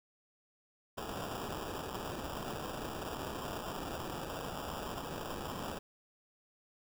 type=noise with sample-and-hold; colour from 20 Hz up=white; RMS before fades=-41 dBFS; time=0.97-5.79 s; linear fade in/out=10 ms; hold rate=2100 Hz; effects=none